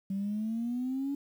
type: exponential sweep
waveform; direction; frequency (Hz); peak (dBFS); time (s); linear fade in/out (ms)
sine; up; 191.8 to 284.2; -29; 0.1-1.15; 5
effects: tanh soft clip ceiling -26 dBFS + 10-bit